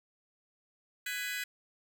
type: chord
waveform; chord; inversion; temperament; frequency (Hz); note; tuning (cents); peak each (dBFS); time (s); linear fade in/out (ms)
sawtooth; G# minor seventh; third; just; 1495.1 / 1661.2 / 1993.5 / 2492; F#6 / G#6 / B6 / D#7; +18 / 0 / +16 / +2; -38 / -36 / -35 / -38; 1.06-1.44; 5
effects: none